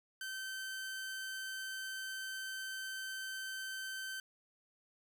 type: tone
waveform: sawtooth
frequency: 1544 Hz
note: G6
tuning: 27 cents flat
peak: -37 dBFS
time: 0.21-4.2 s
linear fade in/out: 2 ms
effects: none